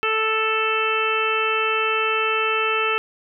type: harmonic tone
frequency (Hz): 440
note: A4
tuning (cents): 0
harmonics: 1 / 2 / 3 / 4 / 5 / 6 / 7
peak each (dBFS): -25 / -32 / -23 / -31 / -31 / -23 / -31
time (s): 0.03-2.98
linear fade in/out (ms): 0
effects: none